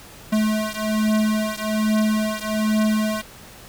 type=beating tone pair; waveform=square; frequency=215 / 216.2 Hz; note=A3 / A3; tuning=-40 / -30 cents; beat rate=1.2 Hz; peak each=-22 / -23 dBFS; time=0.32-3.22 s; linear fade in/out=10 ms; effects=pink hiss -43 dBFS RMS until 3.68 s

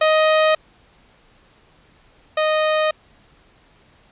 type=tone pair in turn; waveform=sawtooth; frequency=625 / 620 Hz; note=D#5 / D#5; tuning=+8 / -6 cents; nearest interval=unison; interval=14 cents; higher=first; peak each=-9 / -12 dBFS; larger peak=first; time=0.01-0.55 / 2.37-2.91 s; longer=neither; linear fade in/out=5 ms; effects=pink hiss -54 dBFS RMS until 4.11 s + resampled to 8000 Hz

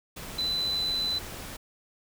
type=tone in noise; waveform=sine; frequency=4007 Hz; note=B7; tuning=24 cents sharp; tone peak=-26 dBFS; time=0.38-1.19 s; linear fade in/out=10 ms; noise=pink; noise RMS=-40 dBFS; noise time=0.16-1.57 s; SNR=+11 dB; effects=none

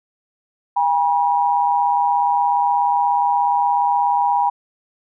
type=tone pair together; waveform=sine; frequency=808 / 964.8 Hz; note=G#5 / B5; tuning=-48 / -41 cents; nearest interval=minor third; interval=307 cents; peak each=-17 dBFS; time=0.76-4.5 s; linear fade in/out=10 ms; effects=none

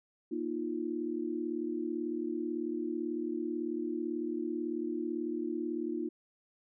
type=chord; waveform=sine; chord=Bb suspended fourth; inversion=none; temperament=equal with one note detuned; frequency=237.7 / 311.1 / 349.2 Hz; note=Bb3 / Eb4 / F4; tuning=+34 / 0 / 0 cents; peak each=-39 / -36 / -36 dBFS; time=0.31-6.09 s; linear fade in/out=10 ms; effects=none

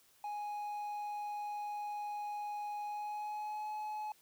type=tone with pitch glide; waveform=triangle; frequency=830.6 to 850.5 Hz; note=G#5 to G#5; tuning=0 to +41 cents; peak=-36 dBFS; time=0.24-4.12 s; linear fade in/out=2 ms; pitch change=+41 cents; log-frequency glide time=2.82-3.69 s; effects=white hiss -67 dBFS RMS until 4.21 s

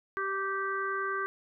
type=harmonic tone; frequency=390 Hz; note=G4; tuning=9 cents flat; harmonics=1 / 3 / 4 / 5; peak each=-36 / -33 / -34 / -43 dBFS; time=0.17-1.26 s; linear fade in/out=0 ms; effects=none

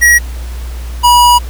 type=tone pair in turn; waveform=square; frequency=1908 / 969.6 Hz; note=A#6 / B5; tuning=+40 / -32 cents; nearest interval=octave; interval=1172 cents; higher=first; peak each=-4 dBFS; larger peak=neither; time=0.01-0.19 / 1.03-1.39 s; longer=second; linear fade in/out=20 ms; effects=added 60 Hz sine -19 dBFS peak until 1.49 s + pink hiss -34 dBFS RMS until 1.49 s

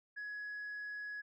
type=tone; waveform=sine; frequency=1679 Hz; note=G#6; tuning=18 cents sharp; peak=-39 dBFS; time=0.16-1.22 s; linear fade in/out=20 ms; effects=tanh soft clip ceiling -39 dBFS

